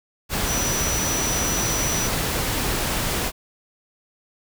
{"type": "tone in noise", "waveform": "sine", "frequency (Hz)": 5900, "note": "F#8", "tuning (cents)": -6, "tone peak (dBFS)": -25, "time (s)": [0.45, 2.1], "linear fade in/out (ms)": 50, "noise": "pink", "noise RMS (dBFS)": -24, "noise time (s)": [0.29, 3.32], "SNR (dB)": -4, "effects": []}